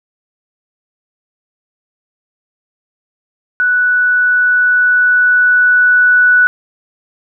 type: tone with level ramp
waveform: sine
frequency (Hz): 1480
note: F#6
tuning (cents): 0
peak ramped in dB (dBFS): -9 to -5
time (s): 3.6-6.47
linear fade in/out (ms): 0
effects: none